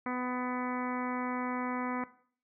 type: harmonic tone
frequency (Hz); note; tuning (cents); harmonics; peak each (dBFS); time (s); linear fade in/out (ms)
250; B3; +21; 1 / 2 / 3 / 4 / 5 / 6 / 7 / 8 / 9; -35 / -41 / -42 / -40 / -41 / -46 / -48 / -44 / -47; 0.06-2.04; 2
effects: noise-tail reverb RT60 0.5 s tail -17 dB re dry